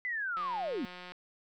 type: linear sweep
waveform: sine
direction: down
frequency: 2042 to 207.7 Hz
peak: -32 dBFS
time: 0.05-0.85 s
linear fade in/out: 0 ms
type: click train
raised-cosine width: 0.3 ms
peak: -30 dBFS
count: 136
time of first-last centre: 0.37-1.12 s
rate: 180 Hz
effects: none